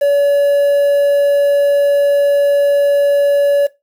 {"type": "tone with quantisation", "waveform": "triangle", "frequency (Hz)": 569, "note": "C#5", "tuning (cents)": 45, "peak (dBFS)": -7, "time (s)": [0.01, 3.67], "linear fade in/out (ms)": 10, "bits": 6, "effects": ["noise-tail reverb RT60 0.2 s tail -18 dB re dry"]}